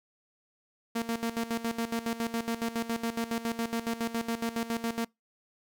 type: tone with tremolo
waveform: sawtooth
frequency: 230.4 Hz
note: A#3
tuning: 20 cents flat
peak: -24 dBFS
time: 0.95-5.05 s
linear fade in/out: 10 ms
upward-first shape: square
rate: 7.2 Hz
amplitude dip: 75%
effects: noise-tail reverb RT60 0.2 s tail -26 dB re dry